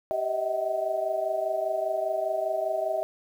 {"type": "tone cluster", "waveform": "sine", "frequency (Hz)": [389, 620, 645, 759], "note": ["G4", "D#5", "E5", "F#5"], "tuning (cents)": [-13, -6, -38, 44], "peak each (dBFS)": [-36, -32, -27, -34], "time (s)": [0.11, 3.03], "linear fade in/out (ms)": 0, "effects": ["9-bit"]}